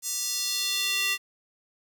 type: tone with high-pass filter sweep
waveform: square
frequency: 392 Hz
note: G4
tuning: in tune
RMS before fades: -28 dBFS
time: 0.02-1.18 s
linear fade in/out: 50 ms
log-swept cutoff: 6900 to 2400 Hz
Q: 2
effects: 9-bit